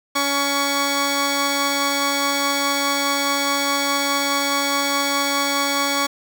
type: tone pair together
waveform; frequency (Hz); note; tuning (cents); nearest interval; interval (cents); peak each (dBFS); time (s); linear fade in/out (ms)
10% pulse; 281.2 / 1120; C#4 / C#6; +25 / +18; 2 octaves; 2393; -13; 0.15-6.07; 10
effects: 8-bit